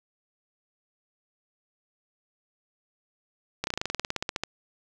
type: slowing click train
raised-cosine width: 0.2 ms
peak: -11 dBFS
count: 17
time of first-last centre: 3.64-4.436 s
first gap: 31 ms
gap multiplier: 1.06
effects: none